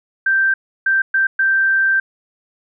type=tone bursts at uneven times; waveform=sine; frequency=1567 Hz; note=G6; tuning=1 cent flat; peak=-12 dBFS; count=4; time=0.26-0.54 / 0.86-1.02 / 1.14-1.27 / 1.39-2 s; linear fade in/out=5 ms; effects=none